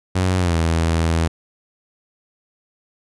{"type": "tone with pitch glide", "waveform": "sawtooth", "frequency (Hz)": [92.3, 82.23], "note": ["F#2", "E2"], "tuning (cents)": [-4, -4], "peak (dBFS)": -12, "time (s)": [0.15, 1.28], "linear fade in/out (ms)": 10, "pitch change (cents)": -200, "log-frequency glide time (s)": [0.38, 0.56], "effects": ["resampled to 24000 Hz"]}